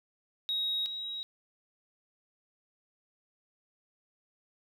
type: tone pair in turn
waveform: sine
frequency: 3791 / 3826 Hz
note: A#7 / A#7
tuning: +28 / +44 cents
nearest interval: unison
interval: 16 cents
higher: second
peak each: -28 / -35 dBFS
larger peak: first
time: 0.49-0.86 / 0.86-1.23 s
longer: neither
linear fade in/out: 0 ms
effects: tanh soft clip ceiling -24 dBFS + 11-bit